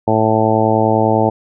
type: harmonic tone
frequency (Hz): 110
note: A2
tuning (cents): 0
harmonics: 1 / 2 / 3 / 4 / 5 / 6 / 7 / 8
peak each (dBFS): -19 / -19 / -19 / -19 / -19 / -19 / -19 / -19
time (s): 0.07-1.3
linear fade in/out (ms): 10
effects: none